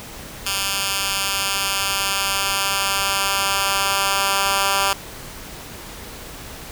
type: tone with high-pass filter sweep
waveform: 10% pulse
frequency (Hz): 196.5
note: G3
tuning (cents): +4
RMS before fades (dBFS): -21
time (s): 0.46-4.93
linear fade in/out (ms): 2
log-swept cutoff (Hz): 2400 to 1100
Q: 0.73
effects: pink hiss -36 dBFS RMS until 6.71 s